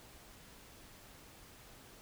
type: silence
effects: pink hiss -57 dBFS RMS until 2.01 s